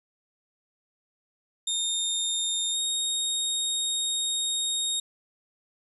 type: tone with pitch glide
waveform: 25% pulse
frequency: 3661 to 3725 Hz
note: A#7 to A#7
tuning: -32 to -2 cents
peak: -21 dBFS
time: 1.67-5 s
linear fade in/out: 5 ms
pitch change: +30 cents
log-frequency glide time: 2.72-2.77 s
effects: none